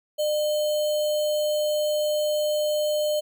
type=tone with sample-and-hold; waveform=sine; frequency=603 Hz; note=D5; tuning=46 cents sharp; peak=-21 dBFS; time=0.18-3.21 s; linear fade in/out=20 ms; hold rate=3675 Hz; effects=none

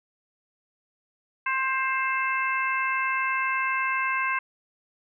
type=harmonic tone; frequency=528 Hz; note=C5; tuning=16 cents sharp; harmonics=2 / 3 / 4 / 5; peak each=-27 / -29 / -30 / -31 dBFS; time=1.46-4.39 s; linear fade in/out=5 ms; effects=none

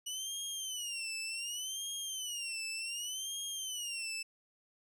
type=tone with vibrato; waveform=20% pulse; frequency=2926 Hz; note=F#7; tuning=20 cents flat; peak=-32 dBFS; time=0.06-4.23 s; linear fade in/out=10 ms; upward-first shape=sine; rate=0.67 Hz; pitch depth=180 cents each way; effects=none

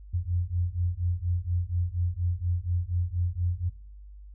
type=beating tone pair; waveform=sine; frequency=86.1 / 90.3 Hz; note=F2 / F#2; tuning=-24 / -42 cents; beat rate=4.2 Hz; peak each=-28 dBFS; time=0.13-3.7 s; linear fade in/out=20 ms; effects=noise-tail reverb RT60 0.8 s tail -24 dB re dry + added 50 Hz sine -43 dBFS peak until 4.34 s

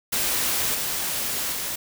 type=noise with level steps; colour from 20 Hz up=white; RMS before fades=-24 / -27 / -29 dBFS; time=0.12-1.76 s; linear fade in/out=10 ms; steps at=0.74 / 1.52 s; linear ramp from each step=10 ms; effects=none

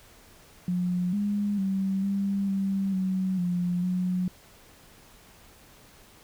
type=tone with pitch steps; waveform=sine; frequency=179 / 204.7 / 192.9 / 197.9 / 194.8 / 187.8 / 177 / 181.9 Hz; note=F3 / G#3 / G3 / G3 / G3 / F#3 / F3 / F#3; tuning=+43 / -25 / -28 / +17 / -11 / +26 / +23 / -29 cents; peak=-24 dBFS; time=0.68-4.28 s; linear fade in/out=2 ms; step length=450 ms; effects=pink hiss -54 dBFS RMS until 6.23 s

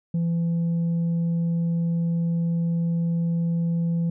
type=tone; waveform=sine; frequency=168.4 Hz; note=E3; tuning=37 cents sharp; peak=-18 dBFS; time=0.14-4.1 s; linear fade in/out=5 ms; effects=tanh soft clip ceiling -20 dBFS

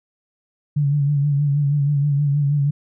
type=tone with vibrato; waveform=sine; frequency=143.7 Hz; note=D3; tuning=37 cents flat; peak=-15 dBFS; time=0.76-2.71 s; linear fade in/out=10 ms; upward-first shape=sine; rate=6.3 Hz; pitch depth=50 cents each way; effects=none

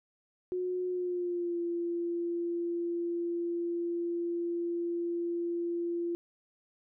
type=tone with pitch glide; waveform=sine; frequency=363.5 to 343.1 Hz; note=F#4 to F4; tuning=-31 to -31 cents; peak=-30 dBFS; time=0.52-6.15 s; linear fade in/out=0 ms; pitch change=-100 cents; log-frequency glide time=0.88-1.59 s; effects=none

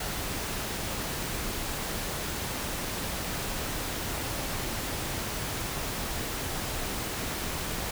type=noise; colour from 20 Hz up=pink; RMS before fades=-33 dBFS; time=0-7.91 s; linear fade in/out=5 ms; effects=none

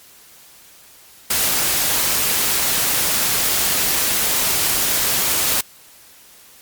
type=noise; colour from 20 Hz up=white; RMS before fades=-18 dBFS; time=1.3-5.61 s; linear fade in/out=5 ms; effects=white hiss -46 dBFS RMS until 6.61 s + MP3 96 kbps

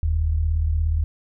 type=tone pair together; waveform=sine; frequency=41.74 / 78.8 Hz; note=E1 / D#2; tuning=+22 / +23 cents; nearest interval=major seventh; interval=1101 cents; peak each=-24 / -19 dBFS; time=0.03-1.04 s; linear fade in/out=0 ms; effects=none

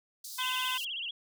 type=high-pass noise; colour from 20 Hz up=pink; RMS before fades=-43 dBFS; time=0.24-0.85 s; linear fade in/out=5 ms; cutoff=4100 Hz; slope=48 dB/octave
type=harmonic tone; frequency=510 Hz; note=C5; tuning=44 cents flat; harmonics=2 / 3 / 4 / 5 / 6 / 7; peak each=-35 / -40 / -42 / -41 / -41 / -38 dBFS; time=0.38-0.78 s; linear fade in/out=10 ms
type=tone with vibrato; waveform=sine; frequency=3009 Hz; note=F#7; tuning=28 cents sharp; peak=-34 dBFS; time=0.4-1.11 s; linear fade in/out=5 ms; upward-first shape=sine; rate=16 Hz; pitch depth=180 cents each way
effects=none

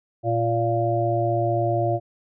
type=harmonic tone; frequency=115.6 Hz; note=A#2; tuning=14 cents flat; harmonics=1 / 3 / 5 / 6; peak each=-24 / -26 / -26 / -24 dBFS; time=0.23-2 s; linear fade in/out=50 ms; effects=none

